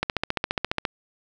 click train, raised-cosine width 0.3 ms, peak -7 dBFS, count 13, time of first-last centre 0.03-0.852 s, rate 14.6 Hz, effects none

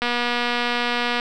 click train, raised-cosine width 0.3 ms, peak -7 dBFS, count 285, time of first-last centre 0.02-1.198 s, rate 241 Hz, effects none

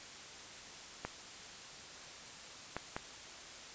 clicks, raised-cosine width 0.5 ms, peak -22 dBFS, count 3, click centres 1.05 / 2.766 / 2.965 s, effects white hiss -50 dBFS RMS until 3.74 s + resampled to 16000 Hz

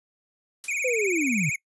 blue noise with exponential decay, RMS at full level -32 dBFS, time 0.64-0.82 s, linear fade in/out 0 ms, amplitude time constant 37 ms
square tone with vibrato, 2338 Hz, D7, 8 cents flat, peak -26 dBFS, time 0.68-1.56 s, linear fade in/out 5 ms, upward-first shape triangle, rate 18 Hz, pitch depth 150 cents each way
sine linear sweep, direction down, 524 to 132.8 Hz, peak -23 dBFS, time 0.84-1.5 s, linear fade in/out 10 ms
effects noise-tail reverb RT60 0.1 s tail -23 dB re dry + resampled to 24000 Hz

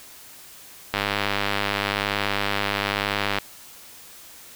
click train, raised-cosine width 0.3 ms, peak -6 dBFS, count 248, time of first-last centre 0.94-3.386 s, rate 101 Hz, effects white hiss -45 dBFS RMS until 4.55 s

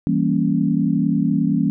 sine chord, E diminished seventh, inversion none, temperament equal, 164.81 / 196 / 233.1 / 277.2 Hz, E3 / G3 / Bb3 / Db4, 0 / 0 / 0 / 0 cents, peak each -21 dBFS, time 0.07-1.7 s, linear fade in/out 0 ms, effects none

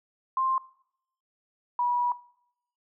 sine tone pair in turn, 1052 / 971.7 Hz, C6 / B5, +9 / -28 cents, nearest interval minor second, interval 137 cents, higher first, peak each -23 / -23 dBFS, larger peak neither, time 0.37-0.58 / 1.79-2.12 s, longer second, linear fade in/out 2 ms, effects noise-tail reverb RT60 0.7 s tail -20 dB re dry

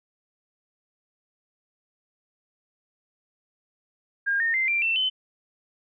sine tone with pitch steps, 1614 / 1832.7 / 2081 / 2363 / 2683 / 3047 Hz, G#6 / A#6 / C7 / D7 / E7 / G7, -50 / -30 / -10 / +10 / +30 / -50 cents, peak -21 dBFS, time 4.26-5.1 s, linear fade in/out 20 ms, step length 140 ms, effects none

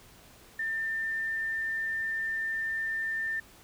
sine tone, 1794 Hz, A6, 33 cents sharp, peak -29 dBFS, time 0.59-3.4 s, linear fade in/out 5 ms, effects pink hiss -55 dBFS RMS until 3.63 s

